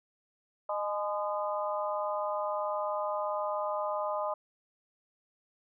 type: harmonic tone with a mistuned harmonic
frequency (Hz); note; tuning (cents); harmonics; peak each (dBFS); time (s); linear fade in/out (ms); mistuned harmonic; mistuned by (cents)
204.5; G#3; -26; 3 / 4 / 5 / 6; -33 / -37 / -36 / -38; 0.69-4.34; 5; 4; +48
effects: none